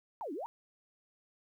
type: exponential two-way sweep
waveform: sine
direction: down then up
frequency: 987.8 to 265.1 to 987.8 Hz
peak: -37 dBFS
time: 0.21-0.46 s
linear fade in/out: 0 ms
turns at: 0.33 s
effects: 12-bit